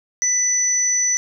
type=tone pair together; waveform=sine; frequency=1991 / 5966 Hz; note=B6 / F#8; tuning=+14 / +13 cents; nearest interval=octave + perfect fifth; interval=1899 cents; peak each=-27 / -16 dBFS; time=0.22-1.17 s; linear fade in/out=0 ms; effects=none